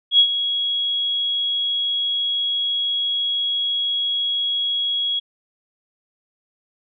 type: tone with ADSR envelope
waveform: sine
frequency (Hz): 3322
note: G#7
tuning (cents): 0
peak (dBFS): -8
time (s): 0.11-5.2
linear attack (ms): 80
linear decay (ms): 77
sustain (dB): -11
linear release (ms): 15
effects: none

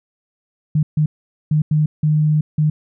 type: tone bursts at uneven times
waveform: sine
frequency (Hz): 152.6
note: D#3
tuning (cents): -33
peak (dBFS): -12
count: 6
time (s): 0.75-0.83 / 0.97-1.06 / 1.51-1.62 / 1.71-1.86 / 2.03-2.41 / 2.58-2.7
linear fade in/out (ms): 5
effects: none

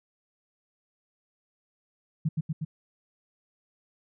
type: tone with echo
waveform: sine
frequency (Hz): 156.6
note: D#3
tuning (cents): +11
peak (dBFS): -22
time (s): 2.25-2.29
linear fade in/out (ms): 10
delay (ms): 120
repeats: 3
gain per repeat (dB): -2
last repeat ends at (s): 2.65
effects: none

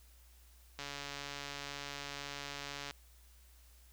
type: click train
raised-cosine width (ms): 0.2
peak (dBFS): -25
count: 302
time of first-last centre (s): 0.79-2.91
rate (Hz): 142
effects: added 60 Hz sine -59 dBFS peak until 3.92 s + white hiss -66 dBFS RMS until 3.92 s

